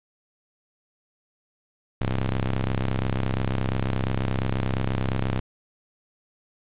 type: ring-modulated tone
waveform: sawtooth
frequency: 65.8 Hz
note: C2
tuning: 10 cents sharp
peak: -16 dBFS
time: 2.01-5.4 s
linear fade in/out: 0 ms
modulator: 47.2 Hz
effects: resampled to 8000 Hz + 8-bit